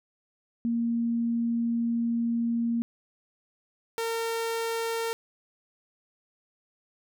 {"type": "tone pair in turn", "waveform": ["sine", "sawtooth"], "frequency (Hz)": [233.3, 457], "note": ["A#3", "A#4"], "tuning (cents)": [2, -34], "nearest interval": "octave", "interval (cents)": 1164, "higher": "second", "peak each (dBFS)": -24, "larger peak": "neither", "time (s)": [[0.65, 2.82], [3.98, 5.13]], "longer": "first", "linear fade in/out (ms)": 0, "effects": []}